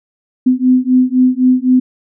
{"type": "beating tone pair", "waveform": "sine", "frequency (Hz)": [252.5, 256.4], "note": ["B3", "C4"], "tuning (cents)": [39, -35], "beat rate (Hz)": 3.9, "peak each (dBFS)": -11, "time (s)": [0.46, 1.8], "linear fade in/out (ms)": 10, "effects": []}